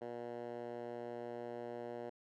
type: tone with band-pass filter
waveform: 10% pulse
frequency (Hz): 119.6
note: A#2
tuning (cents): +45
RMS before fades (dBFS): -45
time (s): 0.01-2.1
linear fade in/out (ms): 10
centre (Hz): 530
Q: 1.2
effects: none